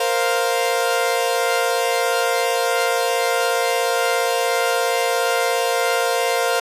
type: chord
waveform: sawtooth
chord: Bb suspended second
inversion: none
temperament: equal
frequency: 466.2 / 523.3 / 698.5 Hz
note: Bb4 / C5 / F5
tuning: 0 / 0 / 0 cents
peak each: -18 dBFS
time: 0-6.6 s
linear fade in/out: 5 ms
effects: resampled to 32000 Hz